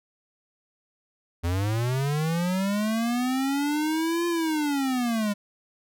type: linear two-way sweep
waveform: square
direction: up then down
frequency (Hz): 82.41 to 346.4 to 200.7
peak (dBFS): -24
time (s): 1.43-5.34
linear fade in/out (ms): 20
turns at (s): 4.27
effects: none